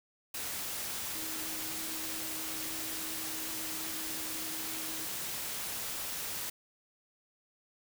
sine tone in noise, 317.8 Hz, D#4, 37 cents sharp, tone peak -47 dBFS, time 1.15-5.05 s, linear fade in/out 5 ms, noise white, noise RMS -38 dBFS, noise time 0.34-6.5 s, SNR -12 dB, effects none

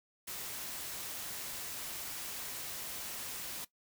white noise, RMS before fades -42 dBFS, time 0.27-3.65 s, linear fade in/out 10 ms, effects noise-tail reverb RT60 0.1 s tail -17 dB re dry

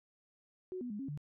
sine tone with pitch steps, 369.3 / 245.7 / 207.2 / 271.6 / 146.7 Hz, F#4 / B3 / G#3 / C#4 / D3, -3 / -9 / -4 / -35 / -2 cents, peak -38 dBFS, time 0.72-1.175 s, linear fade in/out 0 ms, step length 91 ms, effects none

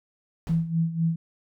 brown noise with exponential decay, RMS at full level -32 dBFS, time 0.47-0.75 s, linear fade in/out 0 ms, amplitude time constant 59 ms
sine tone with tremolo, 164.81 Hz, E3, in tune, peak -19 dBFS, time 0.49-1.16 s, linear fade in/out 5 ms, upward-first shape sine, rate 4 Hz, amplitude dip 75%
effects none

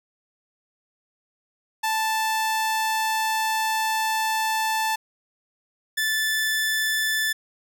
sawtooth tone pair in turn, 880 / 1751.4 Hz, A5 / A6, 0 / -8 cents, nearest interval octave, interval 1192 cents, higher second, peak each -18 dBFS, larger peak neither, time 1.83-4.96 / 5.97-7.33 s, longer first, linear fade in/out 10 ms, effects none

